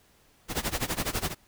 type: noise with tremolo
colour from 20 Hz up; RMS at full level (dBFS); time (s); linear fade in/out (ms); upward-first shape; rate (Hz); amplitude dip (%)
pink; -27; 0.48-1.35; 50; sine; 12; 90
effects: pink hiss -62 dBFS RMS until 1.47 s